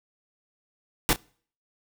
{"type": "noise with echo", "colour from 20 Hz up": "pink", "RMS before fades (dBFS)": -21, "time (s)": [1.09, 1.13], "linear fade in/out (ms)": 0, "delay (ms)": 30, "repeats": 1, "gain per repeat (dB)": -15, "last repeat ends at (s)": 1.16, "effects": ["noise-tail reverb RT60 0.5 s tail -26 dB re dry"]}